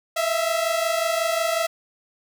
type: tone pair together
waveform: sawtooth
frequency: 648 / 673.5 Hz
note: E5 / E5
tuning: -30 / +37 cents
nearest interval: minor second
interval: 67 cents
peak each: -20 dBFS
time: 0.16-1.67 s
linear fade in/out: 10 ms
effects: none